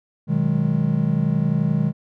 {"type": "chord", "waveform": "triangle", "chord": "G# minor seventh", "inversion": "first", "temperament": "just", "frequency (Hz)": [124.59, 155.74, 186.89, 207.7], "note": ["B2", "D#3", "F#3", "G#3"], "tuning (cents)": [16, 2, 18, 0], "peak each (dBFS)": [-24, -18, -24, -21], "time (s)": [0.27, 1.93], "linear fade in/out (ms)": 50, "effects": []}